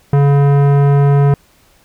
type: tone with tanh clipping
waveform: sine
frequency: 141.5 Hz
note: C#3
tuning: 36 cents sharp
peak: -9 dBFS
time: 0.13-1.34 s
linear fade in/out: 2 ms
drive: 17 dB
effects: pink hiss -51 dBFS RMS until 1.84 s